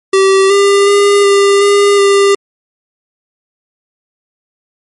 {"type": "tone with pitch steps", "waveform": "square", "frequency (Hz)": [386.4, 399.6, 404.3, 399.1, 404.3, 398.3], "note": ["G4", "G4", "G#4", "G4", "G#4", "G4"], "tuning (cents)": [-25, 33, -46, 31, -46, 28], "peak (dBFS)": -6, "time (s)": [0.13, 2.35], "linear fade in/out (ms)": 5, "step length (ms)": 370, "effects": ["MP3 48 kbps"]}